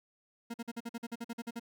40% pulse tone bursts, 233.1 Hz, A#3, in tune, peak -36 dBFS, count 13, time 0.5-1.597 s, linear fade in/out 10 ms, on 41 ms, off 47 ms, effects none

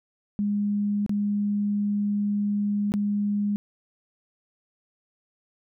sine tone with dropouts, 205.1 Hz, G#3, 21 cents flat, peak -22 dBFS, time 0.39-3.56 s, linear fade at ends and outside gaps 0 ms, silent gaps 1.063-1.094 / 2.92-2.939 s, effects none

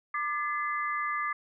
sine tone cluster, 1190 / 1710 / 2047 Hz, D6 / A6 / C7, +22 / -50 / -38 cents, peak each -30 / -37 / -35 dBFS, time 0.14-1.33 s, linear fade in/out 5 ms, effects none

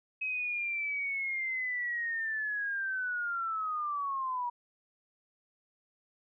sine linear sweep, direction down, 2551 to 956 Hz, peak -31 dBFS, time 0.21-4.5 s, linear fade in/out 10 ms, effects none

